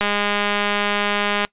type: click train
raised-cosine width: 0.3 ms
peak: -4 dBFS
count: 296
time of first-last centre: 0.01-1.449 s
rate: 205 Hz
effects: noise-tail reverb RT60 0.1 s tail -22 dB re dry + resampled to 8000 Hz